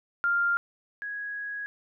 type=tone pair in turn; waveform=sine; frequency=1396.9 / 1661.2 Hz; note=F6 / G#6; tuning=0 / 0 cents; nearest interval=minor third; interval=300 cents; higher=second; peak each=-22 / -32 dBFS; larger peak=first; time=0.24-0.57 / 1.02-1.66 s; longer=second; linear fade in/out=0 ms; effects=none